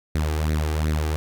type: tone with flanger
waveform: sawtooth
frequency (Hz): 77.1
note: D#2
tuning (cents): -15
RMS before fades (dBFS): -23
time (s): 0.15-1.16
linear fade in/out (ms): 0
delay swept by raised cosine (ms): 0.48 to 2.58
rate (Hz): 2.7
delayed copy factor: +0.7
effects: none